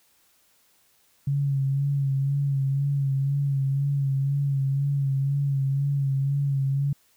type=tone with vibrato; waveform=sine; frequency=138.59 Hz; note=C#3; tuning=in tune; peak=-21 dBFS; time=1.27-6.93 s; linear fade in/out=5 ms; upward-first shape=sine; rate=2 Hz; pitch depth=37 cents each way; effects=white hiss -63 dBFS RMS until 7.16 s